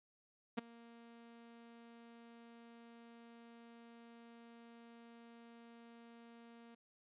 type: tone with ADSR envelope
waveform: sawtooth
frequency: 233.1 Hz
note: A#3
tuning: in tune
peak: -30 dBFS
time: 0.57-6.75 s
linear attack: 15 ms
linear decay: 11 ms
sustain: -23 dB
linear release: 7 ms
effects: resampled to 8000 Hz